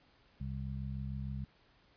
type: harmonic tone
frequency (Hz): 66.6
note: C2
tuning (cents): +31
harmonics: 1 / 2 / 3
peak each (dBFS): -41 / -40 / -44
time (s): 0.4-1.45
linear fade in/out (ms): 10
effects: pink hiss -67 dBFS RMS until 1.96 s + resampled to 11025 Hz